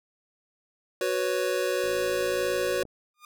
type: chord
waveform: square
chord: F# suspended fourth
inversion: none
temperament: just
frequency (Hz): 370 / 493.3 / 555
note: F#4 / B4 / C#5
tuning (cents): 0 / -2 / +2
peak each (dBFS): -30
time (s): 1.01-2.83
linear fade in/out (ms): 2
type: click train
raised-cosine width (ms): 2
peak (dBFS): -33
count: 56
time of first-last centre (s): 1.84-2.853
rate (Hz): 54.3
type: tone with exponential growth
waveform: sawtooth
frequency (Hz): 1213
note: D#6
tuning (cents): -44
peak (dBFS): -39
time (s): 3.14-3.25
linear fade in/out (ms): 2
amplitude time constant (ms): 22
effects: none